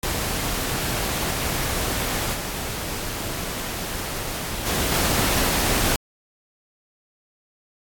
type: noise with level steps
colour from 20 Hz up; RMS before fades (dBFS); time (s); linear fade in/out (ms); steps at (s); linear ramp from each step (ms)
pink; -25 / -29 / -23 / -21; 0.03-5.96; 2; 2.33 / 4.65 / 4.91; 20
effects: AAC 64 kbps